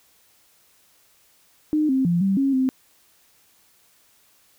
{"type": "tone with pitch steps", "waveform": "sine", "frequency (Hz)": [305.4, 264.2, 172.5, 194.3, 273, 260.8], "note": ["D#4", "C4", "F3", "G3", "C#4", "C4"], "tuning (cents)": [-32, 17, -21, -15, -26, -5], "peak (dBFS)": -17, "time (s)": [1.73, 2.69], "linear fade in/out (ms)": 0, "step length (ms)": 160, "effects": ["white hiss -59 dBFS RMS until 4.58 s"]}